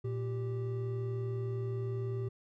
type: tone pair together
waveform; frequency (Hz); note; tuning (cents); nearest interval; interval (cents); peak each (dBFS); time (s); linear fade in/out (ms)
triangle; 116.54 / 390.2; A#2 / G4; 0 / -8; octave + major sixth; 2092; -32 / -37; 0.04-2.29; 10
effects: none